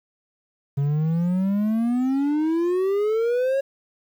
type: exponential sweep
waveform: triangle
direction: up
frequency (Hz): 138 to 554.4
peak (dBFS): -17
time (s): 0.77-3.61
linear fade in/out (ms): 10
effects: 9-bit